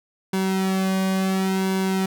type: tone with flanger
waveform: sawtooth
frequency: 190.2 Hz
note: F#3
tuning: 48 cents sharp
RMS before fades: -22 dBFS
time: 0.33-2.06 s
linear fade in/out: 5 ms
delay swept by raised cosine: 1.6 to 2.27 ms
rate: 0.71 Hz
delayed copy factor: -0.85
effects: none